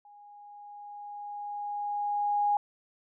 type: tone with level ramp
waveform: sine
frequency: 823 Hz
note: G#5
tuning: 16 cents flat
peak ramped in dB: -51 to -22 dBFS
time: 0.05-2.57 s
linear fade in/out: 2 ms
effects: none